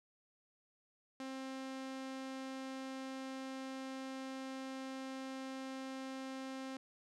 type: tone with low-pass filter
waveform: sawtooth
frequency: 264.9 Hz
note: C4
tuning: 22 cents sharp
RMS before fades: -45 dBFS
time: 1.2-6.77 s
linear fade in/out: 2 ms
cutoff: 7300 Hz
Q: 0.74
effects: none